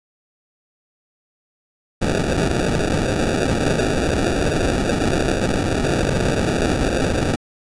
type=noise with sample-and-hold; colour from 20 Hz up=white; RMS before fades=-19 dBFS; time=2.01-7.36 s; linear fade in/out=10 ms; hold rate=1050 Hz; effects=resampled to 22050 Hz